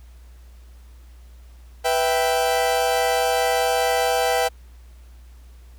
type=chord; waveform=40% pulse; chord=E minor; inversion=second; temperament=equal; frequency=493.9 / 659.3 / 784 Hz; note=B4 / E5 / G5; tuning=0 / 0 / 0 cents; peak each=-22 / -23 / -21 dBFS; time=1.84-4.49 s; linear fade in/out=20 ms; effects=added 60 Hz sine -42 dBFS peak until 5.78 s + pink hiss -58 dBFS RMS until 5.78 s